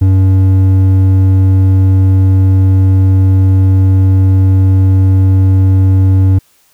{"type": "tone with hard clipping", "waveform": "sine", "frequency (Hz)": 95, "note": "F#2", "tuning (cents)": 46, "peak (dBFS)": -6, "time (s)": [0.01, 6.39], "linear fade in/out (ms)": 10, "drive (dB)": 6, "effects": ["white hiss -51 dBFS RMS until 6.73 s"]}